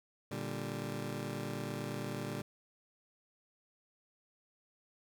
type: chord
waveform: 20% pulse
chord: G minor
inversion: first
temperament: just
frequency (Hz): 117.6 / 147 / 196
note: Bb2 / D3 / G3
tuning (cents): +16 / +2 / 0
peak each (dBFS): -37 / -37 / -38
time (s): 0.31-2.42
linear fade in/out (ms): 5
effects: none